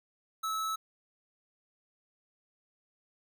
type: tone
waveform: square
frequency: 1302 Hz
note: E6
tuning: 22 cents flat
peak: -32 dBFS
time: 0.43-0.76 s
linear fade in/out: 10 ms
effects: none